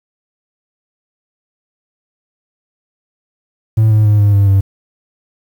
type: tone with pitch steps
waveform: triangle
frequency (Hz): 110 / 107.43 / 104.91 / 102.46 / 100.06 / 97.72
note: A2 / A2 / G#2 / G#2 / G2 / G2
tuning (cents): 0 / -41 / +18 / -23 / +36 / -5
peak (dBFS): -4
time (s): 3.77-4.61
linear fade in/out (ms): 10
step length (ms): 140
effects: tanh soft clip ceiling 0 dBFS + 7-bit